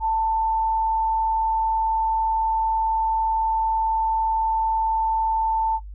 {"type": "tone", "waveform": "sine", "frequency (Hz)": 889, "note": "A5", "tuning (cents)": 18, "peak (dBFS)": -19, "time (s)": [0, 5.8], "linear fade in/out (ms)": 50, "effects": ["noise-tail reverb RT60 0.1 s tail -17 dB re dry", "added 50 Hz sine -34 dBFS peak until 5.94 s"]}